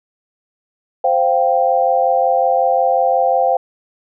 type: chord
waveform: sine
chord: C suspended fourth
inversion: none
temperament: equal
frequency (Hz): 523.3 / 698.5 / 784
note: C5 / F5 / G5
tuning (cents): 0 / 0 / 0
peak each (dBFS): -16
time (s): 1.04-3.57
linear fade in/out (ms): 5
effects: none